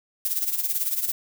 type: noise with tremolo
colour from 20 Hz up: violet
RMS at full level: -23 dBFS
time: 0.25-1.12 s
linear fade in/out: 0 ms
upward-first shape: sine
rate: 18 Hz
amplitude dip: 70%
effects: none